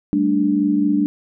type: chord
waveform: sine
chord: G suspended second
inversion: none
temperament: just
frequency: 196 / 220.5 / 294 Hz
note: G3 / A3 / D4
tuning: 0 / +4 / +2 cents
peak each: -21 / -22 / -16 dBFS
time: 0.13-1.06 s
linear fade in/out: 0 ms
effects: none